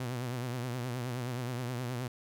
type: tone with vibrato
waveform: sawtooth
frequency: 123.8 Hz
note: B2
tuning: 5 cents sharp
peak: -30 dBFS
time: 0-2.08 s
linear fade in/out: 5 ms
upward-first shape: triangle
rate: 9.5 Hz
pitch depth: 99 cents each way
effects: none